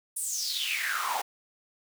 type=noise with high-pass filter sweep; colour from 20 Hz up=pink; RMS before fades=-31 dBFS; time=0.16-1.22 s; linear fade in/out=10 ms; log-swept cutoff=10000 to 730 Hz; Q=7; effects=none

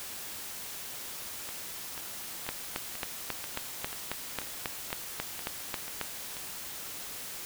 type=two click trains; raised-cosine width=0.3 ms; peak=-15 / -24 dBFS; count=14 / 11; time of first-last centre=2.49-6.013 / 1.49-6.368 s; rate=3.69 / 2.05 Hz; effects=white hiss -41 dBFS RMS until 7.45 s

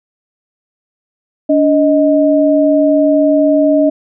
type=tone pair together; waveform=sine; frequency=288.1 / 624 Hz; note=D4 / D#5; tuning=-33 / +5 cents; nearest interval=octave + minor second; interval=1338 cents; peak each=-10 dBFS; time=1.49-3.9 s; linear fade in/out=10 ms; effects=none

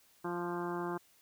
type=harmonic tone with a mistuned harmonic; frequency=174.61 Hz; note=F3; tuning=in tune; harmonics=1 / 2 / 3 / 4 / 5 / 6 / 7 / 8 / 9; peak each=-42 / -37 / -51 / -45 / -44 / -44 / -47 / -50 / -50 dBFS; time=0.24-0.98 s; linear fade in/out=10 ms; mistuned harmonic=7; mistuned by=-16 cents; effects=white hiss -66 dBFS RMS until 1.21 s

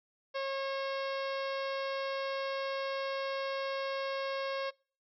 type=harmonic tone; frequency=543 Hz; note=C#5; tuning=36 cents flat; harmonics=1 / 2 / 3 / 4 / 5 / 6 / 7 / 8 / 9 / 10; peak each=-34 / -40 / -44 / -46 / -48 / -50 / -51 / -52 / -53 / -54 dBFS; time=0.34-4.71 s; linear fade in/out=20 ms; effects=noise-tail reverb RT60 0.4 s tail -25 dB re dry

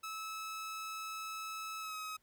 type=tone with pitch glide; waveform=sawtooth; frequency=1300 to 1272.5 Hz; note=E6 to D#6; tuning=-24 to +39 cents; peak=-37 dBFS; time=0.03-2.17 s; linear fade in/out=10 ms; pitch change=-37 cents; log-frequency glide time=1.8-1.95 s; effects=pink hiss -75 dBFS RMS until 2.22 s

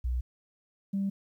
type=tone pair in turn; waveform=sine; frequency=61.74 / 196.64 Hz; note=B1 / G3; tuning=0 / +6 cents; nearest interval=octave + minor sixth; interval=2006 cents; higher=second; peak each=-26 dBFS; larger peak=neither; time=0.04-0.21 / 0.93-1.1 s; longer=neither; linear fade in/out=10 ms; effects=tanh soft clip ceiling -23 dBFS + 11-bit

